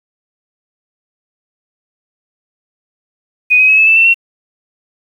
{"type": "tone with pitch steps", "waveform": "sine", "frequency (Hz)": [2489, 2527, 2565, 2604, 2643, 2683, 2724], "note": ["D#7", "D#7", "E7", "E7", "E7", "E7", "F7"], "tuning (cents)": [0, 26, -48, -22, 4, 30, -44], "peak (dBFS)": -5, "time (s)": [3.5, 4.144], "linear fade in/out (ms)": 20, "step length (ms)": 92, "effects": ["7-bit"]}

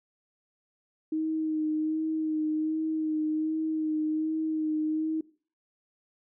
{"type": "tone with vibrato", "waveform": "sine", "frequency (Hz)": 312.7, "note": "D#4", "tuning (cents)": 9, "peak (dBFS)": -26, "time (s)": [1.12, 5.21], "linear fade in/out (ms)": 5, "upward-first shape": "sine", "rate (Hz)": 1.3, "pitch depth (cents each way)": 22, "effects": ["noise-tail reverb RT60 0.4 s tail -19 dB re dry"]}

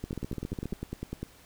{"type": "two click trains", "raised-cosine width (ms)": 3, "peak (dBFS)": [-21, -21], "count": [12, 11], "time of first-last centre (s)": [[0.13, 1.23], [0.04, 0.725]], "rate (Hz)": [10, 14.6], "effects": ["pink hiss -56 dBFS RMS until 1.45 s"]}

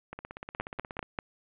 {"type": "two click trains", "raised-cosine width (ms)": 0.5, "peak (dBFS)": [-24, -16], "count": [16, 4], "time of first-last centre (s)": [[0.13, 1.028], [0.6, 1.188]], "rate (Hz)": [16.7, 5.1], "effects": ["resampled to 8000 Hz", "7-bit"]}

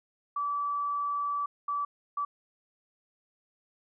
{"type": "tone bursts at uneven times", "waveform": "sine", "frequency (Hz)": 1154, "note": "D6", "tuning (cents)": -31, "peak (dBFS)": -28, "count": 3, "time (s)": [[0.36, 1.46], [1.68, 1.85], [2.17, 2.25]], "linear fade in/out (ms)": 5, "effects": []}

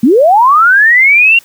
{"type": "linear sweep", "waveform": "sine", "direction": "up", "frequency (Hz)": [207.7, 2794], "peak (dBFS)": -3, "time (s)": [0.03, 1.39], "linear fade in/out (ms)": 5, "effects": ["white hiss -42 dBFS RMS until 1.44 s"]}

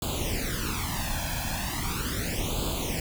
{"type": "noise with flanger", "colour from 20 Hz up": "pink", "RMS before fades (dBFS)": -30, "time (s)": [0.02, 3], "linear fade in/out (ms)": 2, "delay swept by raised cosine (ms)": [0.26, 1.23], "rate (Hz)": 0.38, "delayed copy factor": 0.9, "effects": []}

